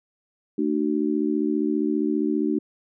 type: harmonic tone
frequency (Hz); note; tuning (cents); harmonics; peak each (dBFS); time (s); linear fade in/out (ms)
75; D2; +37; 3 / 4 / 5; -26 / -23 / -27; 0.58-2.59; 5
effects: none